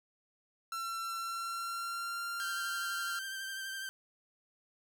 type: tone with pitch glide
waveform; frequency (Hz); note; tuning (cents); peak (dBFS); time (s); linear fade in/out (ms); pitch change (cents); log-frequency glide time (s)
45% pulse; 1351 to 1385.8; E6 to F6; +42 to -14; -36; 0.72-3.19; 2; +44; 1.12-2.27
type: tone with vibrato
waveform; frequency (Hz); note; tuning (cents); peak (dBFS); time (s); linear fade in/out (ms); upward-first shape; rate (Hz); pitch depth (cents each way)
sawtooth; 1568; G6; 0; -35; 2.4-3.89; 0; triangle; 12; 29
effects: none